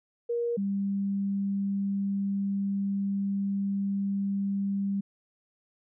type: tone pair in turn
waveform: sine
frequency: 472.7 / 198.06 Hz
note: A#4 / G3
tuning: +24 / +18 cents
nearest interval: octave + minor third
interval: 1506 cents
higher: first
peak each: -26 dBFS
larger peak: neither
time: 0.29-0.57 / 0.57-5.01 s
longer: second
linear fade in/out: 10 ms
effects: none